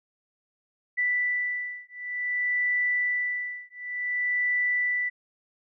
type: beating tone pair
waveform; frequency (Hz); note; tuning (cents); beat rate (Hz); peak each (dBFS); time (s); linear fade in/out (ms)
sine; 1975.5 / 1976.05; B6 / B6; 0 / 0; 0.55; -28; 0.97-5.1; 20
effects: none